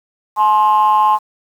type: ring-modulated tone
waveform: triangle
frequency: 102.5 Hz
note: G#2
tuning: 22 cents flat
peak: -3 dBFS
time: 0.36-1.19 s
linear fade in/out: 50 ms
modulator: 955 Hz
effects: tanh soft clip ceiling -3 dBFS + 7-bit